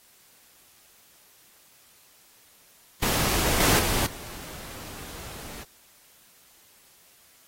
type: noise with level steps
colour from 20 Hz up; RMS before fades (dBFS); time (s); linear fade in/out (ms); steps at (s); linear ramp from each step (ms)
pink; -25 / -21 / -26 / -41; 3.02-5.64; 10; 3.6 / 3.79 / 4.06; 5
effects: white hiss -57 dBFS RMS until 7.47 s + AAC 48 kbps